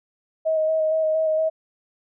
sine tone with vibrato, 632 Hz, D#5, 27 cents sharp, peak -18 dBFS, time 0.45-1.5 s, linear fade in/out 20 ms, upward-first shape square, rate 4.3 Hz, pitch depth 15 cents each way, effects none

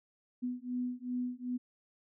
sine beating tone pair, 246.9 / 249.5 Hz, B3 / B3, 0 / +18 cents, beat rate 2.6 Hz, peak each -37 / -37 dBFS, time 0.42-1.58 s, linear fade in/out 20 ms, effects none

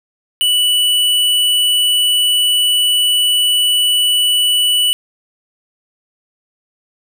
sine tone with tanh clipping, 2960 Hz, F#7, in tune, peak -12 dBFS, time 0.41-4.93 s, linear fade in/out 0 ms, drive 17 dB, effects none

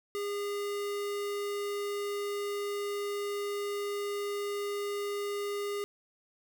square tone, 407.2 Hz, G#4, 34 cents flat, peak -33 dBFS, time 0.15-5.84 s, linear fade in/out 0 ms, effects none

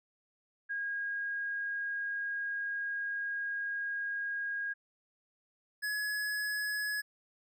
sine / square tone pair in turn, 1633 / 1689.6 Hz, G#6 / G#6, -30 / +29 cents, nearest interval minor second, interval 59 cents, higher second, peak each -33 / -33 dBFS, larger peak neither, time 0.69-4.74 / 5.82-7.02 s, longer first, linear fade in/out 20 ms, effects none

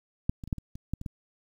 clicks, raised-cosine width 5 ms, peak -12 / -26 / -30 / -14 / -26 / -28 / -17 / -26 / -21 dBFS, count 9, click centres 0.295 / 0.438 / 0.476 / 0.528 / 0.583 / 0.755 / 0.936 / 1.014 / 1.062 s, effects 9-bit

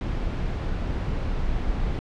brown noise, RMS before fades -26 dBFS, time 0.01-1.99 s, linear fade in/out 0 ms, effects low-pass 4000 Hz 12 dB/octave

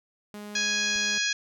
sawtooth tone, 207.7 Hz, G#3, in tune, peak -34 dBFS, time 0.34-1.18 s, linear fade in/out 0 ms
harmonic tone, 830.6 Hz, G#5, in tune, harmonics 2 / 3 / 4 / 5 / 6 / 7 / 8, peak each -29 / -31 / -32 / -33 / -34 / -34 / -35 dBFS, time 0.55-1.33 s, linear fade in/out 5 ms
click, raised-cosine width 5 ms, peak -37 dBFS, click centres 0.96 s
effects none

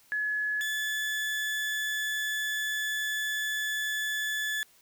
sine / 35% pulse tone pair in turn, 1700 / 1724.7 Hz, G#6 / A6, +40 / -35 cents, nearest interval unison, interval 25 cents, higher second, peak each -27 dBFS, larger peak neither, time 0.12-0.61 / 0.61-4.63 s, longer second, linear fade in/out 0 ms, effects white hiss -61 dBFS RMS until 4.81 s

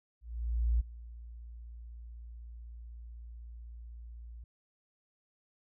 sine tone with ADSR envelope, 58 Hz, A#1, 8 cents flat, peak -24 dBFS, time 0.21-4.44 s, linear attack 590 ms, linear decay 15 ms, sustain -20 dB, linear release 4 ms, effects none

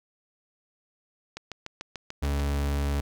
click train, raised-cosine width 0.2 ms, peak -19 dBFS, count 8, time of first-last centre 1.37-2.398 s, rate 6.81 Hz
40% pulse tone, 71 Hz, C#2, 42 cents sharp, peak -24 dBFS, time 2.22-3.01 s, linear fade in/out 10 ms
effects none

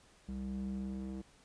square tone with band-pass filter sweep, 65.41 Hz, C2, in tune, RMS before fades -40 dBFS, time 0.28-1.22 s, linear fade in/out 10 ms, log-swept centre 160 to 260 Hz, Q 3, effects pink hiss -64 dBFS RMS until 1.44 s + resampled to 22050 Hz

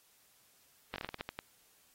slowing click train, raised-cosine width 0.3 ms, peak -22 dBFS, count 10, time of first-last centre 0.94-1.39 s, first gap 19 ms, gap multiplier 1.23, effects white hiss -67 dBFS RMS until 1.94 s + AAC 48 kbps

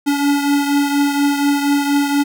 square beating tone pair, 284.3 / 288.5 Hz, C#4 / D4, +44 / -31 cents, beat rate 4.2 Hz, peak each -15 / -22 dBFS, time 0.06-2.24 s, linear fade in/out 20 ms, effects none

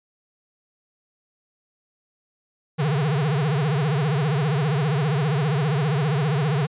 square tone with vibrato, 146.6 Hz, D3, 3 cents flat, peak -20 dBFS, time 2.78-6.67 s, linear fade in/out 20 ms, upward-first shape triangle, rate 15 Hz, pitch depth 230 cents each way, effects resampled to 8000 Hz

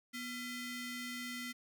sawtooth ring-modulated tone, 1126 Hz, C#6, 27 cents sharp, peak -34 dBFS, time 0.13-1.53 s, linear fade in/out 20 ms, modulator 882 Hz, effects none

